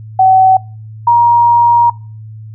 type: tone pair in turn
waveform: sine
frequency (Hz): 757 / 946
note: F#5 / A#5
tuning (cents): +39 / +25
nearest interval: major third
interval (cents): 386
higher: second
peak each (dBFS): -4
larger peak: neither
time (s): 0.19-0.57 / 1.07-1.9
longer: second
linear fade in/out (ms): 5
effects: noise-tail reverb RT60 0.4 s tail -24 dB re dry + added 109 Hz sine -27 dBFS peak until 2.54 s